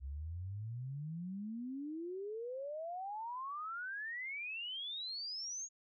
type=exponential sweep; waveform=sine; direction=up; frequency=64.5 to 6740 Hz; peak=-40 dBFS; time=0-5.69 s; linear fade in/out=50 ms; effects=none